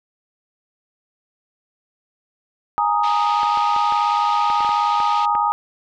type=chord; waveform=sine; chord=Ab suspended second; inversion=none; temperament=equal with one note detuned; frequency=830.6 / 929.1 / 1244.5 Hz; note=Ab5 / Bb5 / Eb6; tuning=0 / -6 / 0 cents; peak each=-20 dBFS; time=2.78-5.52 s; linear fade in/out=0 ms
type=band-pass noise; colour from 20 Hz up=pink; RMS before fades=-34 dBFS; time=3.03-5.26 s; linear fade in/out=10 ms; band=2300 to 4300 Hz; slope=24 dB/octave
type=clicks; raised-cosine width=0.5 ms; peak=-16 dBFS; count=10; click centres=3.432 / 3.574 / 3.763 / 3.923 / 4.501 / 4.606 / 4.648 / 4.692 / 5.002 / 5.352 s
effects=none